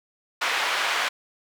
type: band-pass noise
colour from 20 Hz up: white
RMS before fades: -25 dBFS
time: 0.41-1.09 s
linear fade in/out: 10 ms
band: 790 to 2400 Hz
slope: 12 dB/octave
effects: none